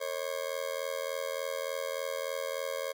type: tone with amplitude modulation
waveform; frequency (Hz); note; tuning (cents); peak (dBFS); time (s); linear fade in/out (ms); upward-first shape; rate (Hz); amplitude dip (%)
40% pulse; 541; C#5; -42; -28; 0-2.93; 20; sine; 83.4; 95
effects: none